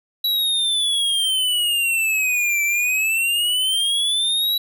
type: exponential two-way sweep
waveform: square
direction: down then up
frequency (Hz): 3929 to 2323 to 3929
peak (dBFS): -18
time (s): 0.24-4.58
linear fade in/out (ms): 5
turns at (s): 2.63
effects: none